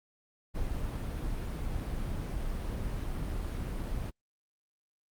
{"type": "noise", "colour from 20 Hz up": "brown", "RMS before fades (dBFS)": -34, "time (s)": [0.54, 4.11], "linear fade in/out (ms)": 20, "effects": ["Opus 32 kbps"]}